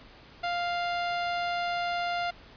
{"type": "tone", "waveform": "sawtooth", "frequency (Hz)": 698.5, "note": "F5", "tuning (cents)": 0, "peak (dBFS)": -24, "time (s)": [0.43, 2.31], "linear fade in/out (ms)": 10, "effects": ["pink hiss -52 dBFS RMS until 2.56 s", "resampled to 11025 Hz"]}